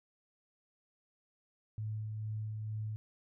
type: tone with tremolo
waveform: sine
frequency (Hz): 108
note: A2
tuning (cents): -32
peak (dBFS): -35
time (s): 1.78-2.96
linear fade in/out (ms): 0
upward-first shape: sine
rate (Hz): 2.2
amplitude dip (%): 25
effects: none